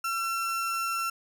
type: tone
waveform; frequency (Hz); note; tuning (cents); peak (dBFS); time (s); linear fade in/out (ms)
35% pulse; 1352; E6; +43; -26; 0.04-1.1; 5
effects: none